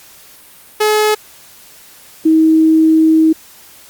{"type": "tone pair in turn", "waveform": ["sawtooth", "sine"], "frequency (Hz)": [426.2, 318.4], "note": ["G#4", "D#4"], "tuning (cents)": [45, 40], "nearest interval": "perfect fourth", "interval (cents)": 505, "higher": "first", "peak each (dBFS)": -6, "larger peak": "neither", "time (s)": [[0.8, 1.15], [2.25, 3.33]], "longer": "second", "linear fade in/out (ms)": 10, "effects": ["white hiss -41 dBFS RMS until 3.89 s", "Opus 48 kbps"]}